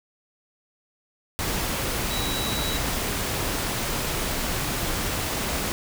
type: tone in noise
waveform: sine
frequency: 3900 Hz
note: B7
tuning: 23 cents flat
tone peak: -31 dBFS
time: 2.11-2.77 s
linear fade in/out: 0 ms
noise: pink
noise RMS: -27 dBFS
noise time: 1.39-5.72 s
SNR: -7 dB
effects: none